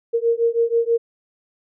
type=beating tone pair; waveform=sine; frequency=461.3 / 467.5 Hz; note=A#4 / A#4; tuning=-18 / +5 cents; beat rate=6.2 Hz; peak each=-19 dBFS; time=0.13-0.98 s; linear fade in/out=20 ms; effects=none